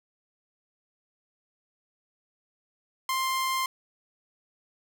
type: tone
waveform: sawtooth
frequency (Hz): 1051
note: C6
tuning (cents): +7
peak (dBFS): -22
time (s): 3.09-3.66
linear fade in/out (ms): 2
effects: none